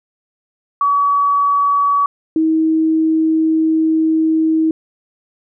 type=tone pair in turn; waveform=sine; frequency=1136 / 318.8 Hz; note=C#6 / D#4; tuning=+42 / +42 cents; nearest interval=octave + minor seventh; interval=2200 cents; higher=first; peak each=-11 dBFS; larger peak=neither; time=0.81-2.06 / 2.36-4.71 s; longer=second; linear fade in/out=2 ms; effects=none